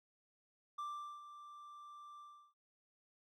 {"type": "tone with ADSR envelope", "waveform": "triangle", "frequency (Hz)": 1178, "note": "D6", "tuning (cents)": 5, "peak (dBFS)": -38, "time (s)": [0.78, 2.54], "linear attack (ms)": 9, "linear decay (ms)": 420, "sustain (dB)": -12, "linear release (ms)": 340, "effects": []}